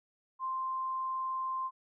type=tone; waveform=sine; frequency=1046.5 Hz; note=C6; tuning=in tune; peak=-32 dBFS; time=0.39-1.71 s; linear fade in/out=50 ms; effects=none